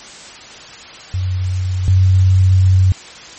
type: tone pair in turn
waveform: sine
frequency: 92.5 / 93.74 Hz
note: F#2 / F#2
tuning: 0 / +23 cents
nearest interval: unison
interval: 23 cents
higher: second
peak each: -15 / -7 dBFS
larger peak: second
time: 1.14-1.88 / 1.88-2.92 s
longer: second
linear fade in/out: 0 ms
effects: white hiss -35 dBFS RMS until 3.38 s + MP3 32 kbps